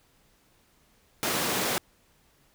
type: high-pass noise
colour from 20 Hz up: pink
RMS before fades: -28 dBFS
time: 1.23-1.78 s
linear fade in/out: 0 ms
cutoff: 210 Hz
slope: 12 dB/octave
effects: pink hiss -64 dBFS RMS until 2.54 s